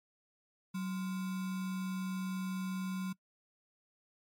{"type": "tone with sample-and-hold", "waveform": "sine", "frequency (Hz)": 187.1, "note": "F#3", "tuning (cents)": 20, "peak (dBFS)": -34, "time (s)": [0.74, 3.13], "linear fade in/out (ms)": 10, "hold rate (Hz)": 1225, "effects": ["noise-tail reverb RT60 0.1 s tail -23 dB re dry", "MP3 64 kbps"]}